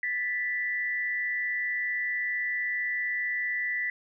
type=tone pair together; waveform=sine; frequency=1760 / 1975.5 Hz; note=A6 / B6; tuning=0 / 0 cents; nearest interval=major second; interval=200 cents; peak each=-34 / -28 dBFS; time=0.03-3.9 s; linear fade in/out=2 ms; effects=none